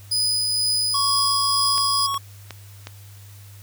35% pulse tone with tremolo, 4978 Hz, D#8, in tune, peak -17 dBFS, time 0.11-2.07 s, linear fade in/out 10 ms, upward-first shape triangle, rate 2.1 Hz, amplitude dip 25%
square tone, 1108.7 Hz, C#6, in tune, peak -23 dBFS, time 0.94-2.18 s, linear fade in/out 5 ms
click train, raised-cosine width 0.2 ms, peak -16 dBFS, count 4, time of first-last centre 1.78-2.871 s, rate 2.75 Hz
effects added 100 Hz sine -41 dBFS peak until 3.62 s + white hiss -50 dBFS RMS until 3.62 s

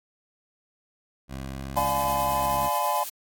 15% pulse tone with pitch glide, 66.8 to 67.58 Hz, C2 to C#2, +36 to -43 cents, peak -27 dBFS, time 1.28-2.7 s, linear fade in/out 50 ms, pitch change +21 cents, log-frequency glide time 1.5-1.72 s
triangle chord, D diminished seventh, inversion none, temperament just, 587.3 / 704.8 / 845.8 / 1014.9 Hz, D5 / F5 / Ab5 / Cb6, 0 / +16 / +31 / +47 cents, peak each -30 / -29 / -25 / -25 dBFS, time 1.76-3.04 s, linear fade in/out 10 ms
blue noise with tremolo, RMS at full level -34 dBFS, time 1.76-3.1 s, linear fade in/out 10 ms, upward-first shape triangle, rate 9.3 Hz, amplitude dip 35%
effects AAC 64 kbps

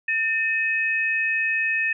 sine tone pair together, 1800 / 2546 Hz, A6 / D#7, +39 / +39 cents, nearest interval tritone, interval 600 cents, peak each -23 dBFS, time 0.08-1.93 s, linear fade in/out 5 ms, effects none

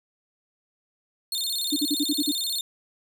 sawtooth tone with vibrato, 3951 Hz, B7, in tune, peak -23 dBFS, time 1.32-2.61 s, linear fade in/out 2 ms, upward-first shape square, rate 17 Hz, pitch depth 150 cents each way
sine tone bursts, 293.7 Hz, D4, in tune, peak -21 dBFS, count 7, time 1.72-2.317 s, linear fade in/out 10 ms, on 45 ms, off 47 ms
effects none

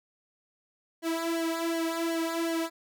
sawtooth tone with flanger, 330.7 Hz, E4, 6 cents sharp, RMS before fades -30 dBFS, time 1.02-2.7 s, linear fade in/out 50 ms, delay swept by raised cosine 0.79 to 2.69 ms, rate 2.7 Hz, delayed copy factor -0.9, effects none

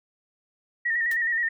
sine tone with vibrato, 1864.7 Hz, A#6, in tune, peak -22 dBFS, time 0.85-1.49 s, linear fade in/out 10 ms, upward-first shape square, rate 9.5 Hz, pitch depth 47 cents each way
white noise with exponential decay, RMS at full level -34 dBFS, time 1.11-1.19 s, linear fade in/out 5 ms, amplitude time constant 16 ms
effects none

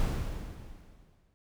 brown noise with exponential decay, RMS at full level -27 dBFS, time 0-1.34 s, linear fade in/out 0 ms, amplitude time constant 290 ms, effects none

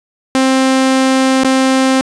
sawtooth tone with dropouts, 263.5 Hz, C4, 12 cents sharp, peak -5 dBFS, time 0.35-2.01 s, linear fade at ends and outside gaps 0 ms, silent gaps 1.435-1.446 s, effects resampled to 22050 Hz + 7-bit

